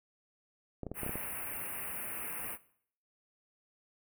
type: clicks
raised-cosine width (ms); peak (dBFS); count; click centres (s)
2; -25; 7; 0.833 / 0.867 / 0.916 / 1.033 / 1.064 / 1.094 / 1.156
type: band-stop noise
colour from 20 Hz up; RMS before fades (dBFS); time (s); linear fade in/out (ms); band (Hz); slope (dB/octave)
white; -40; 0.94-2.58; 50; 2800 to 9100; 96
effects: noise-tail reverb RT60 0.6 s tail -18 dB re dry